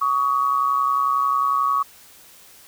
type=tone pair together; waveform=sine; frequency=1126 / 1257.1 Hz; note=C#6 / D#6; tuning=+27 / +17 cents; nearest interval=major second; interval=190 cents; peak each=-18 / -24 dBFS; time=0.01-1.83 s; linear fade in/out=10 ms; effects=white hiss -48 dBFS RMS until 2.67 s